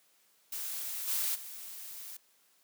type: noise with level steps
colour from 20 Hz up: blue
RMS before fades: -38 / -32 / -45 dBFS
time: 0.52-2.17 s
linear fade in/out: 5 ms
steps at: 1.07 / 1.34 s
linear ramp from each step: 20 ms
effects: white hiss -68 dBFS RMS until 2.63 s + high-pass 200 Hz 12 dB/octave